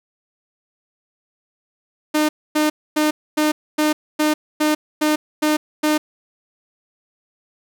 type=tone bursts; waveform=sawtooth; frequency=304.5 Hz; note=D#4; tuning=37 cents flat; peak=-11 dBFS; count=10; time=2.14-5.98 s; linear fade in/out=10 ms; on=150 ms; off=260 ms; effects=none